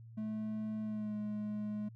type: tone with pitch glide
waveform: triangle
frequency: 216.4 to 210.6 Hz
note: A3 to G#3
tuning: -29 to +24 cents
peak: -34 dBFS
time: 0.17-1.89 s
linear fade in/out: 10 ms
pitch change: -47 cents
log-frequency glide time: 0.82-1.16 s
effects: added 114 Hz sine -50 dBFS peak until 1.95 s